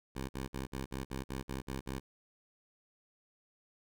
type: tone bursts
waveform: 10% pulse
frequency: 66.6 Hz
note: C2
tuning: 31 cents sharp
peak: -29 dBFS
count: 10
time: 0.15-2 s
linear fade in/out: 20 ms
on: 140 ms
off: 50 ms
effects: none